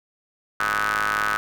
sawtooth ring-modulated tone, 104.5 Hz, G#2, 11 cents sharp, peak -14 dBFS, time 0.6-1.37 s, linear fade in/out 0 ms, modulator 1380 Hz, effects none

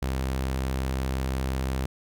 sawtooth tone, 65.7 Hz, C2, 8 cents sharp, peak -22 dBFS, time 0.02-1.86 s, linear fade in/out 5 ms, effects none

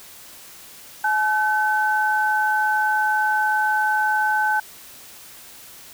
sine tone pair together, 853 / 1524.3 Hz, G#5 / G6, +46 / -49 cents, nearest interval minor seventh, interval 1005 cents, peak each -20 dBFS, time 1.04-4.6 s, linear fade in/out 5 ms, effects white hiss -43 dBFS RMS until 5.93 s

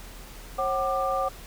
sine tone cluster, 540 / 753 / 1190 Hz, C#5 / F#5 / D6, -45 / +30 / +22 cents, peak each -28 dBFS, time 0.58-1.29 s, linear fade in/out 10 ms, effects added 40 Hz sine -43 dBFS peak until 1.46 s + pink hiss -46 dBFS RMS until 1.46 s

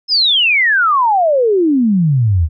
sine exponential sweep, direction down, 5274 to 74.4 Hz, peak -9 dBFS, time 0.08-2.49 s, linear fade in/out 50 ms, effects none

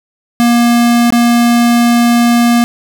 square tone with dropouts, 237.3 Hz, A#3, 31 cents sharp, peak -7 dBFS, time 0.4-2.64 s, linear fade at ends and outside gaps 0 ms, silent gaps 1.104-1.124 s, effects none

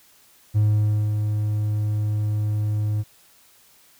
triangle tone with ADSR envelope, 105.7 Hz, G#2, 31 cents sharp, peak -12 dBFS, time 0.54-3.04 s, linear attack 29 ms, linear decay 540 ms, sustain -6 dB, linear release 37 ms, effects tanh soft clip ceiling -9 dBFS + white hiss -55 dBFS RMS until 3.99 s

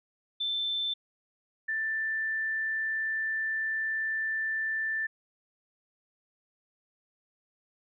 sine tone pair in turn, 3541 / 1770.5 Hz, A7 / A6, +10 / +10 cents, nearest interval octave, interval 1200 cents, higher first, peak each -28 dBFS, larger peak neither, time 0.4-0.94 / 1.68-5.07 s, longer second, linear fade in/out 10 ms, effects none

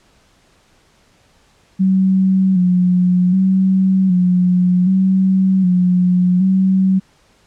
sine tone with vibrato, 185 Hz, F#3, in tune, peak -10 dBFS, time 1.79-7 s, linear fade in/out 20 ms, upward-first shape square, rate 0.65 Hz, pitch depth 43 cents each way, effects pink hiss -54 dBFS RMS until 7.46 s + low-pass 8000 Hz 12 dB/octave

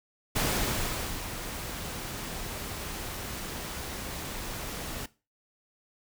pink noise with ADSR envelope, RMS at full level -27 dBFS, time 0.35-5.06 s, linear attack 16 ms, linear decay 830 ms, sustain -10 dB, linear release 5 ms, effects noise-tail reverb RT60 0.3 s tail -19 dB re dry

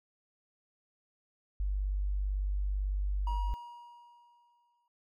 sine tone, 49 Hz, G1, in tune, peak -29 dBFS, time 1.6-3.54 s, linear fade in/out 0 ms
triangle tone with exponential decay, 954 Hz, A#5, 40 cents sharp, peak -33 dBFS, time 3.27-4.88 s, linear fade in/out 2 ms, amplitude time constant 350 ms
effects none

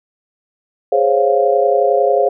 sine chord, Db major seventh, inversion second, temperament equal, 415.3 / 523.3 / 554.4 / 698.5 Hz, Ab4 / C5 / Db5 / F5, 0 / 0 / 0 / 0 cents, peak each -16 dBFS, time 0.92-2.29 s, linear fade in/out 5 ms, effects none

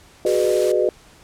sine chord, G# minor seventh, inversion third, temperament equal with one note detuned, 370 / 415.3 / 493.9 / 606.6 Hz, F#4 / G#4 / B4 / D#5, 0 / 0 / 0 / -44 cents, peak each -20 / -22 / -21 / -21 dBFS, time 0.25-0.89 s, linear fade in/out 2 ms
white noise, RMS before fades -32 dBFS, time 0.26-0.72 s, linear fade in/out 5 ms
effects pink hiss -49 dBFS RMS until 1.23 s + low-pass 10000 Hz 12 dB/octave

